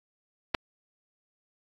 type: clicks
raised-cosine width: 0.3 ms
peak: -17 / -8 dBFS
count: 2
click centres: 0.545 / 0.548 s
effects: AAC 32 kbps